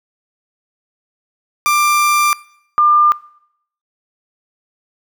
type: tone pair in turn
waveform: 30% pulse / sine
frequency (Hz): 1186 / 1199.1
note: D6 / D6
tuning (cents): +17 / +36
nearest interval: unison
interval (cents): 19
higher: second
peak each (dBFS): -8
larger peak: neither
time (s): 1.66-2.33 / 2.78-3.12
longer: first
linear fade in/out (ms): 0
effects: noise-tail reverb RT60 0.7 s tail -22 dB re dry